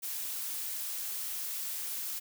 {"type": "noise", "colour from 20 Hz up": "blue", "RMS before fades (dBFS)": -37, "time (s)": [0.02, 2.2], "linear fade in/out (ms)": 20, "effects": []}